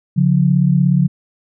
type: tone pair together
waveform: sine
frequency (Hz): 141.6 / 178.4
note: C#3 / F3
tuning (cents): +37 / +37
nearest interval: major third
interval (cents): 400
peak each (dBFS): -13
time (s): 0.16-1.08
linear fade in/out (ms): 20
effects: none